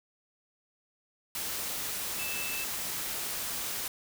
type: tone in noise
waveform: sine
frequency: 2637 Hz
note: E7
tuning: in tune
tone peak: -37 dBFS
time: 2.19-2.64 s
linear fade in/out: 2 ms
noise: white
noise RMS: -35 dBFS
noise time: 1.35-3.88 s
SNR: -5 dB
effects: none